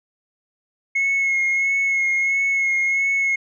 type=tone with vibrato; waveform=sine; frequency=2174 Hz; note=C#7; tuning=34 cents flat; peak=-15 dBFS; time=0.95-3.36 s; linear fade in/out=10 ms; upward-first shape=sine; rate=1.5 Hz; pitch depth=23 cents each way; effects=tanh soft clip ceiling -15 dBFS